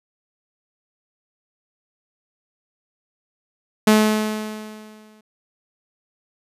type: tone with exponential decay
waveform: sawtooth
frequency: 215 Hz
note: A3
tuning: 40 cents flat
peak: -6 dBFS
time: 3.87-5.21 s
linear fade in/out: 5 ms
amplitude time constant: 290 ms
effects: resampled to 32000 Hz